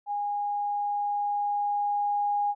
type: tone with level ramp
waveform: sine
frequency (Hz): 820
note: G#5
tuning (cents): -22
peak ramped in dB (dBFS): -27 to -23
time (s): 0.06-2.55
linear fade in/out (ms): 50
effects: none